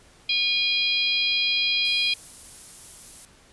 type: harmonic tone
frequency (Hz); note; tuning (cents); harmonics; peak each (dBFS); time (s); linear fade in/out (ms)
814; G#5; -35; 3 / 4 / 5 / 6; -25 / -24 / -27 / -31; 0.29-2.14; 5
type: noise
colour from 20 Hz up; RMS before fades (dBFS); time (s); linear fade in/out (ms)
violet; -39; 1.85-3.25; 0
effects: pink hiss -54 dBFS RMS until 3.52 s + resampled to 24000 Hz